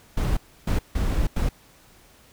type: noise bursts at uneven times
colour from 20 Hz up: brown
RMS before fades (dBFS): -22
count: 4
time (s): 0.17-0.37 / 0.67-0.79 / 0.95-1.27 / 1.36-1.49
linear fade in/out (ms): 5
effects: pink hiss -54 dBFS RMS until 2.32 s